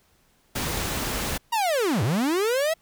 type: noise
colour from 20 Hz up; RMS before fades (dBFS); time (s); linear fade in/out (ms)
pink; -28; 0.55-1.38; 10
type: linear two-way sweep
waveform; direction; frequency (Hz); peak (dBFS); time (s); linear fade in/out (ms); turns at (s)
45% pulse; down then up; 959 to 95.3 to 664; -21; 1.52-2.74; 10; 2.03
effects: pink hiss -63 dBFS RMS until 2.81 s